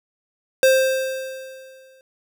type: tone with exponential decay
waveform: square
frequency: 526 Hz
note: C5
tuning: 9 cents sharp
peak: -11 dBFS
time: 0.63-2.01 s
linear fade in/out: 1 ms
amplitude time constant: 300 ms
effects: none